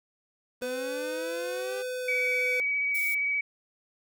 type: linear sweep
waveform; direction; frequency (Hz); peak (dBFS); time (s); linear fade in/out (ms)
sawtooth; up; 241.6 to 401.9; -34; 0.61-1.83; 20
type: tone with pitch glide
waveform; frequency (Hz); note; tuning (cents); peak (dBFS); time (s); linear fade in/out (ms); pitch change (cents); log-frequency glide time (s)
square; 504 to 499.7; B4 to B4; +35 to +20; -32; 0.62-2.6; 0; -15; 2.01-2.14
type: tone with vibrato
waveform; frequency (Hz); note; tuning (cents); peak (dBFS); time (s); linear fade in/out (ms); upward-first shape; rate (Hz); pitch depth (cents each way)
sine; 2272; C#7; +42; -25; 2.08-3.41; 5; square; 15; 11
type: noise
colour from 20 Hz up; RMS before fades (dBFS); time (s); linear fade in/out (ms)
violet; -37; 2.94-3.15; 10
effects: none